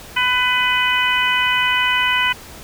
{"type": "harmonic tone", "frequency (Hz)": 500, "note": "B4", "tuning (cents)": 21, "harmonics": [2, 3, 4, 5, 6], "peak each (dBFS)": [-21, -21, -21, -21, -21], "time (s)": [0.16, 2.33], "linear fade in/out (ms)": 10, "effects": ["pink hiss -38 dBFS RMS until 2.63 s"]}